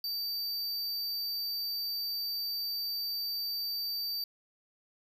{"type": "tone", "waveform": "square", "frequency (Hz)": 4636, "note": "D8", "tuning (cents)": -23, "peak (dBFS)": -33, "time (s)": [0.04, 4.24], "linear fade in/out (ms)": 2, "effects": []}